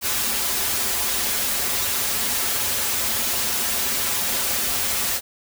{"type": "noise with comb filter", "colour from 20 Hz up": "white", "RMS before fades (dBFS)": -23, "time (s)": [0.01, 5.21], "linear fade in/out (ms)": 50, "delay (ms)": 6.4, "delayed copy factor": -0.9, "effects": []}